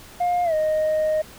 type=tone with pitch glide; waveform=sine; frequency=709 to 620.8 Hz; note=F5 to D#5; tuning=+26 to -4 cents; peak=-16 dBFS; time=0.2-1.22 s; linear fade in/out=10 ms; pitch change=-230 cents; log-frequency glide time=0.44-0.54 s; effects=tanh soft clip ceiling -17 dBFS + pink hiss -44 dBFS RMS until 1.38 s